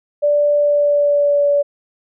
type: tone with pitch glide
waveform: sine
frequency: 585 to 574.3 Hz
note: D5 to D5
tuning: -7 to -39 cents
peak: -11 dBFS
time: 0.22-1.63 s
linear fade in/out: 20 ms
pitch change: -32 cents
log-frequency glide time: 0.56-1.49 s
effects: none